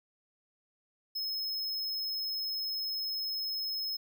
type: tone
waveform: square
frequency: 5170 Hz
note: E8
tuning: 34 cents flat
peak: -33 dBFS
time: 1.15-3.97 s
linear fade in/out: 10 ms
effects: none